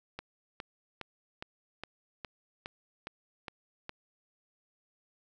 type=click train; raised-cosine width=0.3 ms; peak=-23 dBFS; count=10; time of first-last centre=0.19-3.894 s; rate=2.43 Hz; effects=none